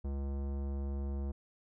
sine tone with tanh clipping, 69.3 Hz, C#2, in tune, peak -36 dBFS, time 0.04-1.32 s, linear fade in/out 10 ms, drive 18 dB, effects none

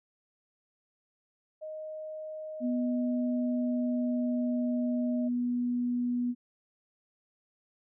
sine tone, 622.3 Hz, D#5, in tune, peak -37 dBFS, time 1.61-5.29 s, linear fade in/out 20 ms
sine tone with pitch glide, 246.1 to 244.1 Hz, B3 to B3, -6 to -20 cents, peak -27 dBFS, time 2.6-6.35 s, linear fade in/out 50 ms, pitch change -14 cents, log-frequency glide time 3.27-4.7 s
effects none

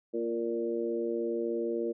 harmonic tone with a mistuned harmonic, 116.54 Hz, A#2, in tune, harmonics 2 / 3 / 4 / 5, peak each -38 / -32 / -33 / -40 dBFS, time 0.13-1.93 s, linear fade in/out 20 ms, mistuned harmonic 3, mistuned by -15 cents, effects none

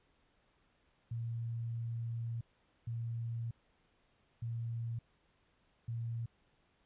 sine tone bursts at uneven times, 116 Hz, A#2, 8 cents flat, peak -36 dBFS, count 4, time 1.11-2.41 / 2.87-3.51 / 4.42-4.99 / 5.88-6.26 s, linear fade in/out 5 ms, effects pink hiss -73 dBFS RMS until 6.85 s + resampled to 8000 Hz

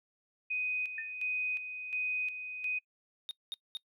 sine tone with tremolo, 2500 Hz, D#7, 8 cents sharp, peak -31 dBFS, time 0.5-2.79 s, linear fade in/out 10 ms, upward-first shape square, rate 1.4 Hz, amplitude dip 60%
sine tone with exponential decay, 1800 Hz, A6, 39 cents sharp, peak -34 dBFS, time 0.98-1.14 s, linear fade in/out 2 ms, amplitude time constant 34 ms
triangle tone bursts, 3700 Hz, A#7, 14 cents flat, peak -34 dBFS, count 3, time 3.29-3.77 s, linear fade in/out 0 ms, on 20 ms, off 210 ms
effects noise-tail reverb RT60 0.1 s tail -24 dB re dry

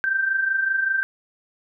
sine tone pair together, 1542.8 / 1568 Hz, G6 / G6, -28 / 0 cents, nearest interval unison, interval 28 cents, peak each -27 / -20 dBFS, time 0.04-1.03 s, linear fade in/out 0 ms, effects none

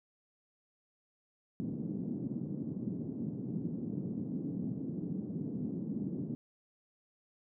white band-pass noise, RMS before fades -38 dBFS, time 1.6-6.35 s, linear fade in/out 0 ms, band 150 to 260 Hz, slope 24 dB/octave, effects none

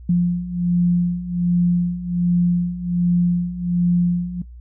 sine beating tone pair, 174.61 / 175.91 Hz, F3 / F3, 0 / +13 cents, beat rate 1.3 Hz, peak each -21 / -17 dBFS, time 0.09-4.42 s, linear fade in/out 5 ms, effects noise-tail reverb RT60 0.1 s tail -19 dB re dry + added 60 Hz sine -36 dBFS peak until 4.6 s

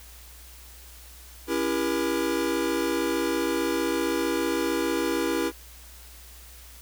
square chord, C# diminished seventh, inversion none, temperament just, 277.2 / 332.6 / 399.1 / 479 Hz, C#4 / E4 / G4 / Bb4, 0 / +16 / +31 / +47 cents, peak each -32 / -28 / -32 / -31 dBFS, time 1.47-5.52 s, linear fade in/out 50 ms, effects added 60 Hz sine -47 dBFS peak until 6.81 s + white hiss -49 dBFS RMS until 6.81 s

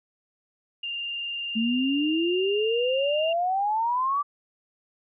sine tone with vibrato, 2802 Hz, F7, 5 cents sharp, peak -29 dBFS, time 0.83-3.33 s, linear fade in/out 5 ms, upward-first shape triangle, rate 20 Hz, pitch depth 30 cents each way
sine exponential sweep, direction up, 220 to 1176 Hz, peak -22 dBFS, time 1.55-4.23 s, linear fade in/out 20 ms
effects none

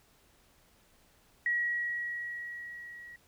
sine tone with level ramp, 1913 Hz, A#6, 44 cents sharp, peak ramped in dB -26 to -46 dBFS, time 1.46-3.16 s, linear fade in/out 2 ms, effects pink hiss -65 dBFS RMS until 3.27 s

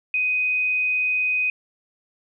sine tone, 2502 Hz, D#7, 9 cents sharp, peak -19 dBFS, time 0.14-1.5 s, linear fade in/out 2 ms, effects none

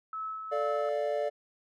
sine tone with tremolo, 1299 Hz, E6, 26 cents flat, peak -33 dBFS, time 0.13-0.89 s, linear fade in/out 2 ms, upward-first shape sine, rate 2.4 Hz, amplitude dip 40%
triangle chord, D minor, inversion second, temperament equal, 440 / 587.3 / 698.5 Hz, A4 / D5 / F5, 0 / 0 / 0 cents, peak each -32 / -28 / -34 dBFS, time 0.51-1.3 s, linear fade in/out 20 ms
effects none

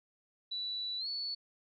sine tone with pitch glide, 3951 to 4435 Hz, B7 to C#8, 0 to 0 cents, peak -35 dBFS, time 0.51-1.35 s, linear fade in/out 10 ms, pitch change +200 cents, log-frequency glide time 0.98-1.08 s, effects none

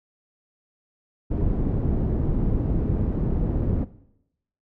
pink low-pass noise, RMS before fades -23 dBFS, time 1.3-3.85 s, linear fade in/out 20 ms, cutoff 290 Hz, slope 12 dB/octave, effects noise-tail reverb RT60 0.8 s tail -17 dB re dry

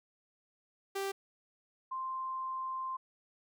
sawtooth / sine tone pair in turn, 392 / 1046.5 Hz, G4 / C6, 0 / 0 cents, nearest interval octave + perfect fourth, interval 1700 cents, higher second, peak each -30 / -35 dBFS, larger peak first, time 0.95-1.12 / 1.91-2.97 s, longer second, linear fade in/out 10 ms, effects none

